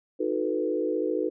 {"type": "chord", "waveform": "sine", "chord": "B dominant seventh", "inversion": "first", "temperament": "equal with one note detuned", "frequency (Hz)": [311.1, 364.1, 440, 493.9], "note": ["D#4", "F#4", "A4", "B4"], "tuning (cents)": [0, -28, 0, 0], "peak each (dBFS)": -30, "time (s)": [0.19, 1.3], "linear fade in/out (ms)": 20, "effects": []}